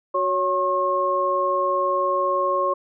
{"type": "tone cluster", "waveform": "sine", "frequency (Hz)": [368.9, 557, 1079], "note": ["F#4", "C#5", "C#6"], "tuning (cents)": [-5, 8, -47], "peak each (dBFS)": [-28, -23, -21], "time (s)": [0.14, 2.74], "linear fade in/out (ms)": 10, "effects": []}